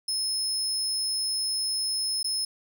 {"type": "tone with dropouts", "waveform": "30% pulse", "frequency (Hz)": 5190, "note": "E8", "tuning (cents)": -28, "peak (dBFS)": -22, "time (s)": [0.08, 2.45], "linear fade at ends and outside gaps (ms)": 5, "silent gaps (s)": [2.23, 2.243], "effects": []}